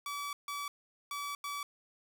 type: tone bursts at uneven times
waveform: sawtooth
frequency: 1147 Hz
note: D6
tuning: 41 cents flat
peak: -33 dBFS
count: 4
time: 0.06-0.33 / 0.48-0.68 / 1.11-1.35 / 1.44-1.63 s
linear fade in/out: 2 ms
effects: 10-bit